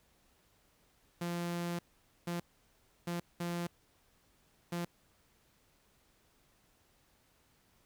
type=tone bursts at uneven times; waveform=sawtooth; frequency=172.7 Hz; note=F3; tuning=19 cents flat; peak=-31 dBFS; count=5; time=1.21-1.79 / 2.27-2.4 / 3.07-3.2 / 3.4-3.67 / 4.72-4.85 s; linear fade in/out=5 ms; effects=pink hiss -70 dBFS RMS until 7.85 s